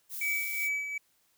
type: noise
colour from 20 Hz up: violet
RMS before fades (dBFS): -38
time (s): 0.09-0.7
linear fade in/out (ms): 50
type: tone with tremolo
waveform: triangle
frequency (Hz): 2289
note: D7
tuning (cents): -45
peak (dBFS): -26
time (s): 0.21-0.98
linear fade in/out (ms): 5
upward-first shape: sine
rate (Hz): 2.6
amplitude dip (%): 55
effects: white hiss -70 dBFS RMS until 1.37 s